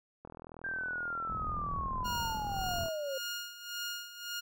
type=click train; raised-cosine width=1 ms; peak=-33 dBFS; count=109; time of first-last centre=0.25-2.884 s; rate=41 Hz
type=linear sweep; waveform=sine; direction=down; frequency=1595 to 523.3 Hz; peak=-34 dBFS; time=0.64-3.18 s; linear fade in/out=5 ms
type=low-pass noise; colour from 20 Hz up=pink; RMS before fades=-41 dBFS; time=1.29-2.87 s; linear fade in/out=5 ms; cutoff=220 Hz; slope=24 dB/octave
type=tone with tremolo; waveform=15% pulse; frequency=1423 Hz; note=F6; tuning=32 cents sharp; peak=-29 dBFS; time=2.04-4.41 s; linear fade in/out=20 ms; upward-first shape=sine; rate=1.8 Hz; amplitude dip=75%
effects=none